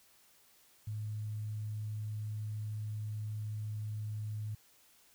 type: tone with quantisation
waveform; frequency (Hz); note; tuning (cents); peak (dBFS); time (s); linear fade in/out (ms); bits
sine; 106.8; G#2; +49; -36; 0.87-4.55; 5; 11
effects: white hiss -65 dBFS RMS until 5.14 s